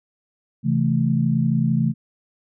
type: chord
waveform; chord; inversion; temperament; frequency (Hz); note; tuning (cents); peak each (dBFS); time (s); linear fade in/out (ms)
sine; A minor; first; equal with one note detuned; 133.48 / 164.81 / 220; C3 / E3 / A3; +35 / 0 / 0; -21; 0.63-1.94; 50
effects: none